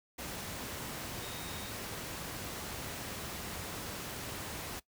sine tone in noise, 3729 Hz, A#7, in tune, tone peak -49 dBFS, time 1.22-1.71 s, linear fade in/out 10 ms, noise pink, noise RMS -41 dBFS, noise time 0.18-4.8 s, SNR -11 dB, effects noise-tail reverb RT60 0.1 s tail -19 dB re dry + high-pass 60 Hz 12 dB/octave

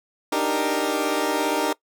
20% pulse chord, Eb major seventh, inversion third, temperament equal, 293.7 / 311.1 / 392 / 466.2 Hz, D4 / Eb4 / G4 / Bb4, 0 / 0 / 0 / 0 cents, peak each -22 dBFS, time 0.32-1.73 s, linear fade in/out 5 ms, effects noise-tail reverb RT60 0.1 s tail -21 dB re dry

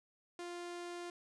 sawtooth tone, 349.2 Hz, F4, in tune, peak -39 dBFS, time 0.39-1.1 s, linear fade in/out 2 ms, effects resampled to 22050 Hz

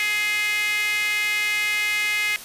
sawtooth tone with high-pass filter, 419.4 Hz, G#4, 17 cents sharp, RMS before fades -23 dBFS, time 0-2.36 s, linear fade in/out 0 ms, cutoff 2200 Hz, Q 6.4, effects white hiss -39 dBFS RMS until 2.44 s + resampled to 32000 Hz

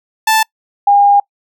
sawtooth / sine tone pair in turn, 880 / 809.1 Hz, A5 / G#5, 0 / -45 cents, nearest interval minor second, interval 145 cents, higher first, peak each -5 dBFS, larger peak neither, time 0.27-0.43 / 0.87-1.2 s, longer second, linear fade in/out 5 ms, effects noise-tail reverb RT60 0.1 s tail -26 dB re dry

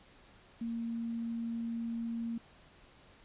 sine tone, 231 Hz, A#3, 16 cents flat, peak -34 dBFS, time 0.61-2.38 s, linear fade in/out 5 ms, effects pink hiss -60 dBFS RMS until 3.24 s + resampled to 8000 Hz

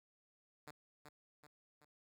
5% pulse tone with echo, 148.7 Hz, D3, 22 cents sharp, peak -39 dBFS, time 0.67-0.71 s, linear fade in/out 5 ms, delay 380 ms, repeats 3, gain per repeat -5 dB, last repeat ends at 1.85 s, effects none

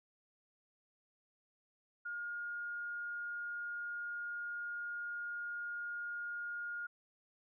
sine tone, 1423 Hz, F6, 32 cents sharp, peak -39 dBFS, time 2.05-6.87 s, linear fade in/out 10 ms, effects none

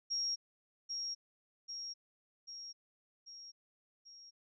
sine tone with echo, 5588 Hz, F8, in tune, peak -33 dBFS, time 0.1-0.36 s, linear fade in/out 20 ms, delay 790 ms, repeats 5, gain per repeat -4 dB, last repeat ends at 4.31 s, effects none

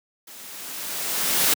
white noise with level ramp, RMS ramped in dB -43 to -18 dBFS, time 0.27-1.54 s, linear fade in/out 5 ms, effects high-pass 150 Hz 12 dB/octave

